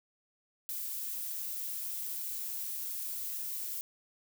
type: noise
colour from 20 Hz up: violet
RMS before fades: -38 dBFS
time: 0.69-3.81 s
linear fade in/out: 0 ms
effects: none